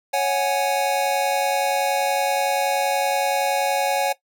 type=chord; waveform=square; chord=C# suspended fourth; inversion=none; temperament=equal; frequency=554.4 / 740 / 830.6 Hz; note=C#5 / F#5 / G#5; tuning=0 / 0 / 0 cents; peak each=-24 dBFS; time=0.13-4.13 s; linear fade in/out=10 ms; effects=noise-tail reverb RT60 0.1 s tail -17 dB re dry